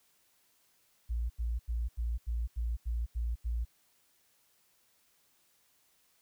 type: tone bursts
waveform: sine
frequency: 58 Hz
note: A#1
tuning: 8 cents flat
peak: -30 dBFS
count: 9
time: 1.09-3.652 s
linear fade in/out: 20 ms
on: 210 ms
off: 84 ms
effects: white hiss -70 dBFS RMS until 6.21 s